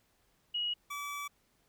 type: tone pair in turn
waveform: sine / 25% pulse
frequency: 2900 / 1150.9 Hz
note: F#7 / D6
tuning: -35 / -35 cents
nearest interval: octave + major third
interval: 1600 cents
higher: first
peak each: -31 / -34 dBFS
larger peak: first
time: 0.54-0.74 / 0.9-1.28 s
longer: second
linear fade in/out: 10 ms
effects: pink hiss -72 dBFS RMS until 1.68 s